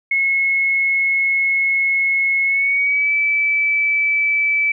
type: tone with pitch glide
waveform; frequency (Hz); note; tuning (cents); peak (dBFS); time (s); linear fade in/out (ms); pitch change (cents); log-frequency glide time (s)
sine; 2179 to 2309; C#7 to D7; -30 to -30; -14; 0.11-4.72; 5; +100; 2.45-3.12
effects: none